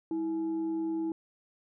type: tone with frequency modulation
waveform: sine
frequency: 325 Hz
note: E4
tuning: 24 cents flat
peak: -29 dBFS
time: 0.11-1.12 s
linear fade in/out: 2 ms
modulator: 520 Hz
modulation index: 0.25
effects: none